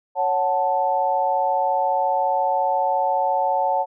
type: chord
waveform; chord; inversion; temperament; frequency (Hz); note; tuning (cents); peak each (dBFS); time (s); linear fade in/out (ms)
sine; F# minor; second; equal; 554.4 / 740 / 880; C#5 / F#5 / A5; 0 / 0 / 0; -24 / -22 / -21; 0.15-3.86; 50
effects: none